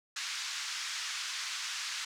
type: band-pass noise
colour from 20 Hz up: white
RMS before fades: -38 dBFS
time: 0.16-2.05 s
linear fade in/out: 5 ms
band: 1200 to 6300 Hz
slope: 24 dB/octave
effects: none